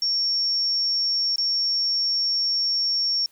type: tone with dropouts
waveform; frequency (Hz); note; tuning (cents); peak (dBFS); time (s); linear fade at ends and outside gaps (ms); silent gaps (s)
sine; 5490; F8; -31; -20; 0.02-3.26; 1; 1.359-1.382
effects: white hiss -60 dBFS RMS until 3.31 s